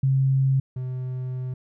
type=tone pair in turn; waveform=sine / triangle; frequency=134.2 / 127.77 Hz; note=C3 / C3; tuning=+44 / -41 cents; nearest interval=minor second; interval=85 cents; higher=first; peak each=-17 / -25 dBFS; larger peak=first; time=0.03-0.6 / 0.76-1.54 s; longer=second; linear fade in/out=5 ms; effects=none